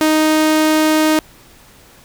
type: tone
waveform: sawtooth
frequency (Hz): 311.1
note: D#4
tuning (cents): 0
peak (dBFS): -7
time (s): 0.01-1.19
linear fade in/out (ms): 0
effects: pink hiss -45 dBFS RMS until 2.04 s